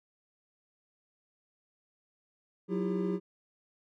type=tone cluster; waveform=triangle; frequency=183.7 / 324.9 / 346.4 / 400.6 Hz; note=F#3 / E4 / F4 / G4; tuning=-12 / -25 / -14 / +38 cents; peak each=-30 / -35 / -37 / -32 dBFS; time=2.68-3.2 s; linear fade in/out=50 ms; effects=none